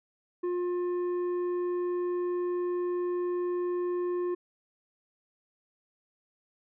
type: tone with tanh clipping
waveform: sine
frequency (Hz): 355.1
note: F4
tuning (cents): +29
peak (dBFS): -29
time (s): 0.43-4.35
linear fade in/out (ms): 10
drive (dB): 7
effects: none